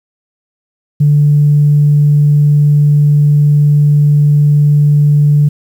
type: tone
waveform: sine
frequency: 146.83 Hz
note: D3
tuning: in tune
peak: -4 dBFS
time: 1-5.49 s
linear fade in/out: 10 ms
effects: tanh soft clip ceiling 0 dBFS + 7-bit